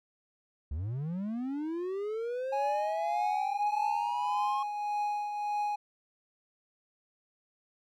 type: linear sweep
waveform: triangle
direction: up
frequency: 65.41 to 1086 Hz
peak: -30 dBFS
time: 0.71-4.63 s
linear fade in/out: 5 ms
type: tone with tremolo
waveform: triangle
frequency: 830.6 Hz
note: G#5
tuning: in tune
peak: -26 dBFS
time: 2.52-5.76 s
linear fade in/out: 10 ms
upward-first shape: triangle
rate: 1.7 Hz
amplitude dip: 50%
effects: none